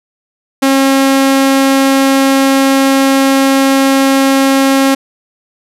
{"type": "tone", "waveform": "sawtooth", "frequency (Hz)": 270.7, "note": "C#4", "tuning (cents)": -41, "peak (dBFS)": -3, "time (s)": [0.62, 4.95], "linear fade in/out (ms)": 10, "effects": ["resampled to 32000 Hz"]}